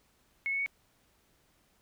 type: tone with pitch steps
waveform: sine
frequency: 2190 / 2209 / 2228 Hz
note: C#7 / C#7 / C#7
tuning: -22 / -7 / +8 cents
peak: -29 dBFS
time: 0.46-0.661 s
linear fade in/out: 0 ms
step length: 67 ms
effects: pink hiss -69 dBFS RMS until 1.81 s